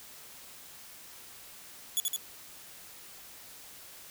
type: tone with echo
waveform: 5% pulse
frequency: 3404 Hz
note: G#7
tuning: 42 cents sharp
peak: -18 dBFS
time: 1.97-2 s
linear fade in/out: 0 ms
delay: 81 ms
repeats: 2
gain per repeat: -2 dB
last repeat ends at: 2.162 s
effects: white hiss -50 dBFS RMS until 4.1 s